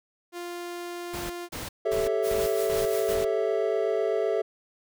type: tone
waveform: sawtooth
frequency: 349.2 Hz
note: F4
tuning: in tune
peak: -30 dBFS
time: 0.32-1.49 s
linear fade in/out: 50 ms
type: noise bursts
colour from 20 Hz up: pink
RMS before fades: -36 dBFS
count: 6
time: 1.13-3.25 s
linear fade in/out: 10 ms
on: 170 ms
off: 220 ms
type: chord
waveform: triangle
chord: A dominant seventh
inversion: third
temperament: equal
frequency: 392 / 440 / 554.4 / 659.3 Hz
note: G4 / A4 / C#5 / E5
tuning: 0 / 0 / 0 / 0 cents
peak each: -27 / -25 / -31 / -27 dBFS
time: 1.85-4.42 s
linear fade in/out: 10 ms
type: noise with tremolo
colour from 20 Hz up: white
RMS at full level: -37 dBFS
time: 2.22-3.17 s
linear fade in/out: 50 ms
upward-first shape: sine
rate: 5.7 Hz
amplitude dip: 45%
effects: none